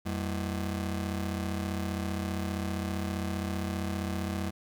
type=ring-modulated tone; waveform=30% pulse; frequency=138.59 Hz; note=C#3; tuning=in tune; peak=-25 dBFS; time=0.05-4.51 s; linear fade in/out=20 ms; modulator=51.7 Hz; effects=none